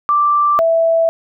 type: tone pair in turn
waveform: sine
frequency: 1174.7 / 659.3 Hz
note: D6 / E5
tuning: 0 / 0 cents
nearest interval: minor seventh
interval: 1000 cents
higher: first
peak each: -10 dBFS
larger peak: neither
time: 0.09-0.59 / 0.59-1.09 s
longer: neither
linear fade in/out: 0 ms
effects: none